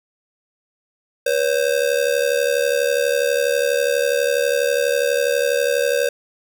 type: ring-modulated tone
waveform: square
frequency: 523.3 Hz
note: C5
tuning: in tune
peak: -14 dBFS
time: 1.26-6.09 s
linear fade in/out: 5 ms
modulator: 36.1 Hz
effects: 7-bit